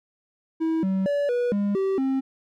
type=tone with pitch steps; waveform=triangle; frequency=323.2 / 190.9 / 574 / 486.4 / 202.6 / 386.2 / 266.7 Hz; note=E4 / G3 / D5 / B4 / G#3 / G4 / C4; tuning=-34 / -46 / -40 / -26 / -43 / -26 / +33 cents; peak=-19 dBFS; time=0.6-2.21 s; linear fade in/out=20 ms; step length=230 ms; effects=none